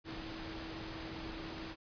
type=tone in noise; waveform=sine; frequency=323.7 Hz; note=E4; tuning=31 cents flat; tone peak=-46 dBFS; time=0.04-1.76 s; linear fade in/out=50 ms; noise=pink; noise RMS=-45 dBFS; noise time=0.04-1.76 s; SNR=-4 dB; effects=resampled to 11025 Hz